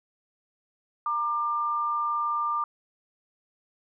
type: tone pair together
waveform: sine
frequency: 932.3 / 1193.7 Hz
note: A#5 / D6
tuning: 0 / +28 cents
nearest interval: major third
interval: 428 cents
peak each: -33 / -25 dBFS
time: 1.06-2.64 s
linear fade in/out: 2 ms
effects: none